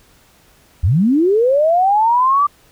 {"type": "linear sweep", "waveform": "sine", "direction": "up", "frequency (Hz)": [69, 1183], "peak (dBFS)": -10, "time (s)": [0.83, 2.47], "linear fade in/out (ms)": 10, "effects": ["pink hiss -51 dBFS RMS until 2.71 s"]}